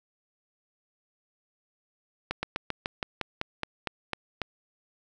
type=slowing click train; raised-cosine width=0.3 ms; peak=-13 dBFS; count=12; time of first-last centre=2.31-4.417 s; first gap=120 ms; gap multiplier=1.09; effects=none